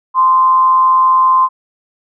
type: tone with amplitude modulation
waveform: sine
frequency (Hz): 1040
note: C6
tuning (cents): -11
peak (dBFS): -5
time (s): 0.14-1.49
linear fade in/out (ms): 50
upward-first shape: sine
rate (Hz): 175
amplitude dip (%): 35
effects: none